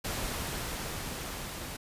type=noise with level ramp; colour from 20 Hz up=pink; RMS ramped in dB=-34 to -40 dBFS; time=0.04-1.77 s; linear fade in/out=10 ms; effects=resampled to 32000 Hz